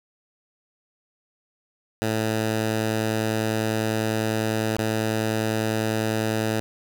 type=tone with dropouts; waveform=10% pulse; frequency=110 Hz; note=A2; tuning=in tune; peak=-14 dBFS; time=2.02-6.6 s; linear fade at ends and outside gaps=0 ms; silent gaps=4.766-4.785 s; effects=none